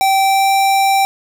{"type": "tone with pitch glide", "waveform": "square", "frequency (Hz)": [776, 781.8], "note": ["G5", "G5"], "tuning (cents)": [-18, -5], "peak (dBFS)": -11, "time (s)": [0.01, 1.05], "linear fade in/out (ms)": 0, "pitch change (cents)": 13, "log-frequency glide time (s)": [0.18, 0.51], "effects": []}